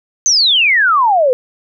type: exponential sweep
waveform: sine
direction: down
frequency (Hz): 6400 to 483.7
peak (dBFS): -8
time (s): 0.26-1.33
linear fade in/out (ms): 0
effects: none